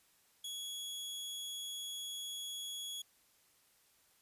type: tone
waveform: sawtooth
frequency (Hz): 3351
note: G#7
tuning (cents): +15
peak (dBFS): -38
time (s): 0.44-3.02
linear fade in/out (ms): 5
effects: white hiss -70 dBFS RMS until 4.21 s + resampled to 32000 Hz